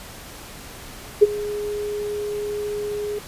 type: tone with ADSR envelope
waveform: sine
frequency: 415.3 Hz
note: G#4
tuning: in tune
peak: -5 dBFS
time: 1.21-3.19 s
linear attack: 19 ms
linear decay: 28 ms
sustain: -19 dB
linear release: 6 ms
effects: pink hiss -39 dBFS RMS until 3.27 s + resampled to 32000 Hz